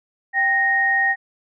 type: tone pair together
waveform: sine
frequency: 783 / 1862.3 Hz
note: G5 / A#6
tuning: -2 / -2 cents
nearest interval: octave + minor third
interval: 1500 cents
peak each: -23 / -16 dBFS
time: 0.33-1.16 s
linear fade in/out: 50 ms
effects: none